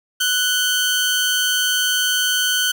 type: tone pair together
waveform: sawtooth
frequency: 1480 / 3120 Hz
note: F#6 / G7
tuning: 0 / -9 cents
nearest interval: octave + minor second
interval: 1291 cents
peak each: -16 dBFS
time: 0.2-2.72 s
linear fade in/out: 10 ms
effects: none